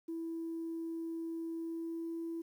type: tone with pitch glide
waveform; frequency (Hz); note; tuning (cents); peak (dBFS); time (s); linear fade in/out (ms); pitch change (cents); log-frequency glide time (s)
sine; 329.6 to 331.9; E4 to E4; 0 to +12; -36; 0.08-2.42; 10; +12; 1.54-2.16
effects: tanh soft clip ceiling -33 dBFS + 11-bit